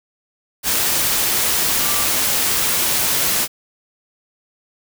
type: tone in noise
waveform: sine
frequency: 1173 Hz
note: D6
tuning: 2 cents flat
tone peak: -29 dBFS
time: 1.8-2.08 s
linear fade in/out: 50 ms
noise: white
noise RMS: -18 dBFS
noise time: 0.63-3.48 s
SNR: -14 dB
effects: none